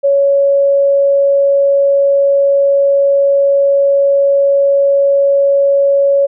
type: tone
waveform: sine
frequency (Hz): 558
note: C#5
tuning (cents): +11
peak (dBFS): -7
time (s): 0.03-6.27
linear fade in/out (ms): 20
effects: none